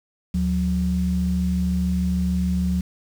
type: tone pair together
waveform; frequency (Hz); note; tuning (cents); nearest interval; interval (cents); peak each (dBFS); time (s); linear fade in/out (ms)
sine; 74.4 / 180.99; D2 / F#3; +23 / -38; octave + minor third; 1539; -23 / -20; 0.34-2.81; 5
effects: tanh soft clip ceiling -11 dBFS + 7-bit